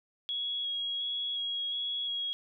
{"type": "tone with vibrato", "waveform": "sine", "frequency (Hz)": 3322, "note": "G#7", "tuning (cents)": 0, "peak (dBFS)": -31, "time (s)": [0.29, 2.33], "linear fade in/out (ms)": 0, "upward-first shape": "square", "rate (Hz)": 1.4, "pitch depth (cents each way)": 11, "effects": []}